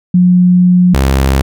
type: tone pair in turn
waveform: sine / sawtooth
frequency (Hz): 179.7 / 67.14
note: F3 / C2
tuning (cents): +50 / +45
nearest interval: octave + perfect fourth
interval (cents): 1705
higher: first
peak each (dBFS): -4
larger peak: neither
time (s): 0.14-0.94 / 0.94-1.42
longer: first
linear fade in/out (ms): 5
effects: none